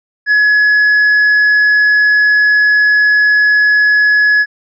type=tone; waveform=triangle; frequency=1692 Hz; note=G#6; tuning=32 cents sharp; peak=-5 dBFS; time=0.26-4.46 s; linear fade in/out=50 ms; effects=resampled to 16000 Hz